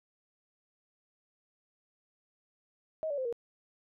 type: tone with pitch steps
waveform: sine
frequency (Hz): 632 / 572.9 / 519.3 / 470.7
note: D#5 / D5 / C5 / A#4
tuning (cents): +27 / -43 / -13 / +17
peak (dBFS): -31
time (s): 3.03-3.326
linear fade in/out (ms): 0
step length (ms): 74
effects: none